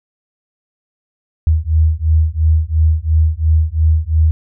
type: beating tone pair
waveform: sine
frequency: 77.78 / 80.68 Hz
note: D#2 / E2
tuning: 0 / -37 cents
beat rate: 2.9 Hz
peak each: -13 dBFS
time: 1.47-4.31 s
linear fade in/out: 0 ms
effects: none